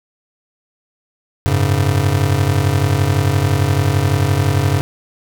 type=chord; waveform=square; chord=F# suspended second; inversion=none; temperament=just; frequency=92.5 / 104.06 / 138.75 Hz; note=F#2 / G#2 / C#3; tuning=0 / +4 / +2 cents; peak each=-18 dBFS; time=1.46-4.81 s; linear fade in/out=0 ms; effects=none